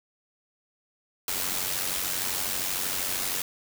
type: noise with amplitude modulation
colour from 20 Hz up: white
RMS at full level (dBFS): -27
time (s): 1.28-3.42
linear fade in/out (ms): 2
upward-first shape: sine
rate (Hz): 92.8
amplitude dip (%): 55
effects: none